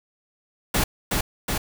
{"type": "noise with echo", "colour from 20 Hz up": "pink", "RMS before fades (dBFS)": -21, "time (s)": [0.74, 0.84], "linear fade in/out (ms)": 5, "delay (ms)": 370, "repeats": 2, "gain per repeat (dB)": -2, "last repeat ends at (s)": 1.58, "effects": []}